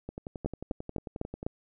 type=two click trains; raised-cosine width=2 ms; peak=-24 / -17 dBFS; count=16 / 5; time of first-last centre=0.09-1.429 / 0.46-1.465 s; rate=11.2 / 3.98 Hz; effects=none